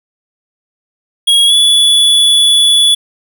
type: tone with pitch glide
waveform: square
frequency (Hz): 3307 to 3426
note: G#7 to A7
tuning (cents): -8 to -47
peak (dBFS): -6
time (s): 1.27-2.95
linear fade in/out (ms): 10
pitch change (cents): +61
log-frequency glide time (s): 1.47-1.53
effects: none